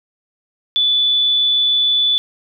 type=tone; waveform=sine; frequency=3473 Hz; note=A7; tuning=23 cents flat; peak=-12 dBFS; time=0.76-2.18 s; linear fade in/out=0 ms; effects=none